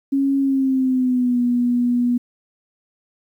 sine tone with pitch glide, 274.7 to 243.3 Hz, C#4 to B3, -16 to -26 cents, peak -15 dBFS, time 0.12-2.18 s, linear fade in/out 10 ms, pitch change -210 cents, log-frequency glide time 0.39-1.4 s, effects 9-bit

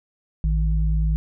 sine tone pair together, 55.4 / 156.7 Hz, A1 / D#3, +13 / +13 cents, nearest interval octave + tritone, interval 1800 cents, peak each -18 / -25 dBFS, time 0.44-1.16 s, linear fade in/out 0 ms, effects none

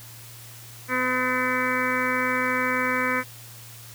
harmonic tone, 253.7 Hz, B3, 47 cents sharp, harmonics 1 / 2 / 4 / 5 / 6 / 7 / 8 / 9, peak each -30 / -30 / -30 / -30 / -30 / -30 / -30 / -30 dBFS, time 0.88-3.24 s, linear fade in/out 50 ms, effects added 116 Hz sine -45 dBFS peak until 3.94 s + white hiss -45 dBFS RMS until 3.94 s

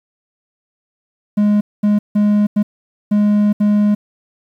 triangle tone bursts at uneven times, 207.7 Hz, G#3, in tune, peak -8 dBFS, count 6, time 1.37-1.61 / 1.83-1.99 / 2.15-2.47 / 2.56-2.63 / 3.11-3.53 / 3.6-3.95 s, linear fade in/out 10 ms, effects 8-bit

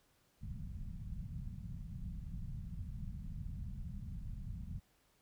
pink low-pass noise, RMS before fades -44 dBFS, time 0.41-4.8 s, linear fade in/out 20 ms, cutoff 200 Hz, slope 48 dB/octave, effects pink hiss -73 dBFS RMS until 5.21 s

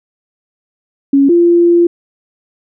sine tone pair in turn, 277.2 / 344.3 Hz, C#4 / F4, 0 / -25 cents, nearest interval major third, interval 375 cents, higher second, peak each -5 dBFS, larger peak neither, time 1.13-1.29 / 1.29-1.87 s, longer second, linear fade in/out 5 ms, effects none

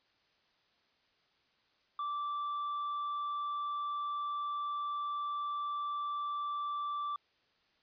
triangle tone with hard clipping, 1168 Hz, D6, 10 cents flat, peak -35 dBFS, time 1.99-7.16 s, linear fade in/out 2 ms, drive 6 dB, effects white hiss -72 dBFS RMS until 7.82 s + resampled to 11025 Hz

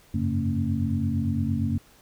sine tone cluster, 91.4 / 100.1 / 137.9 / 227.1 / 275.1 Hz, F#2 / G2 / C#3 / A#3 / C#4, -21 / +37 / -9 / -45 / -13 cents, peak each -28 / -31 / -30 / -27 / -32 dBFS, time 0.14-1.78 s, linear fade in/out 5 ms, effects pink hiss -56 dBFS RMS until 2.01 s

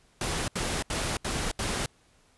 pink noise bursts, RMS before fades -30 dBFS, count 5, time 0.21-1.86 s, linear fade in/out 2 ms, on 270 ms, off 75 ms, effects pink hiss -63 dBFS RMS until 2.37 s + resampled to 24000 Hz

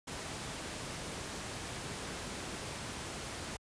pink noise, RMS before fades -41 dBFS, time 0.07-3.57 s, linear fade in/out 10 ms, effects high-pass 60 Hz 12 dB/octave + resampled to 22050 Hz

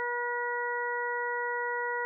harmonic tone, 482.4 Hz, B4, 41 cents flat, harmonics 1 / 2 / 3 / 4, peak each -35 / -34 / -36 / -35 dBFS, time 0-2.05 s, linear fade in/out 0 ms, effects none

